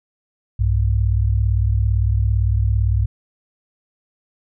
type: tone pair together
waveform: sine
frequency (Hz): 63.46 / 101.2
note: B1 / G#2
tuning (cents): +48 / -44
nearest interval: minor sixth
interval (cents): 808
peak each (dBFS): -17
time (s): 0.59-3.06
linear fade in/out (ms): 10
effects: none